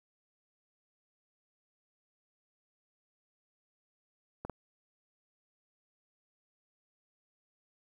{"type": "clicks", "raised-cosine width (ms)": 1, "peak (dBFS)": -25, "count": 2, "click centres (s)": [4.45, 4.497], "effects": ["10-bit"]}